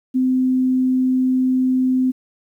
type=tone; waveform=sine; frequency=257.2 Hz; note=C4; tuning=30 cents flat; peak=-14 dBFS; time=0.14-2.12 s; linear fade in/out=20 ms; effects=9-bit